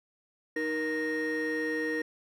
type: tone cluster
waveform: triangle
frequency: 311.4 / 472.2 / 1859 Hz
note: D#4 / A#4 / A#6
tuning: +2 / +22 / -5 cents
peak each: -30 dBFS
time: 0.56-2.02 s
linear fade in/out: 5 ms
effects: tanh soft clip ceiling -23 dBFS